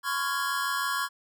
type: chord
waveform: square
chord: Db major seventh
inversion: third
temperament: equal with one note detuned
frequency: 1022.6 / 1108.7 / 1396.9 / 1661.2 Hz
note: C6 / Db6 / F6 / Ab6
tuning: -40 / 0 / 0 / 0 cents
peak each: -35 / -32 / -34 / -33 dBFS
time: 0.03-1.09 s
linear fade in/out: 50 ms
effects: none